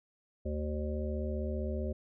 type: harmonic tone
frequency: 75.3 Hz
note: D2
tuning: 44 cents sharp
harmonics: 1 / 3 / 5 / 7 / 8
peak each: -34 / -39 / -41 / -42 / -43 dBFS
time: 0.45-1.93 s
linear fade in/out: 10 ms
effects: none